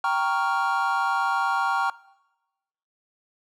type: chord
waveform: triangle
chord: G half-diminished seventh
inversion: none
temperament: equal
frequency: 784 / 932.3 / 1108.7 / 1396.9 Hz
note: G5 / Bb5 / Db6 / F6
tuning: 0 / 0 / 0 / 0 cents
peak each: -25 dBFS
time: 0.04-1.9 s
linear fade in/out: 2 ms
effects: noise-tail reverb RT60 1.0 s tail -21 dB re dry